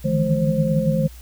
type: tone cluster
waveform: sine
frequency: 150.6 / 157.6 / 168.3 / 212.5 / 528 Hz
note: D3 / D#3 / E3 / G#3 / C5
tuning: +44 / +23 / +36 / +40 / +16 cents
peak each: -23 dBFS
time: 0.04-1.08 s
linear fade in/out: 20 ms
effects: added 60 Hz sine -38 dBFS peak until 1.21 s + white hiss -48 dBFS RMS until 1.21 s